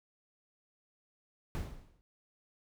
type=noise with exponential decay; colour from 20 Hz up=brown; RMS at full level=-32 dBFS; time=1.55-2.01 s; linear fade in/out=0 ms; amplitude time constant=100 ms; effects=none